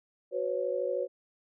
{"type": "chord", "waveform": "sine", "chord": "F# suspended fourth", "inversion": "none", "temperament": "equal with one note detuned", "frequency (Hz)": [370, 501.4, 554.4], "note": ["F#4", "B4", "C#5"], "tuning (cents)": [0, 26, 0], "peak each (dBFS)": [-35, -32, -32], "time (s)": [0.31, 1.08], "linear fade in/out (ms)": 50, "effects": []}